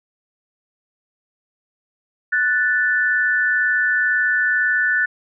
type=tone pair together; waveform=sine; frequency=1482 / 1760 Hz; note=F#6 / A6; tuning=+2 / 0 cents; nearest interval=minor third; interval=298 cents; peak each=-18 dBFS; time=2.32-5.06 s; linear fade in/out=10 ms; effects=none